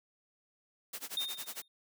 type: noise with tremolo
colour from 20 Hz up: white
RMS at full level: -40 dBFS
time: 0.93-1.62 s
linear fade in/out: 5 ms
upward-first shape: sine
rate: 11 Hz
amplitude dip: 95%
type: tone with exponential decay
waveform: triangle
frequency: 3670 Hz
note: A#7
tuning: 28 cents flat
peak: -28 dBFS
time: 1.17-1.68 s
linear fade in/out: 2 ms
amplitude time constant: 110 ms
effects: high-pass 200 Hz 12 dB/octave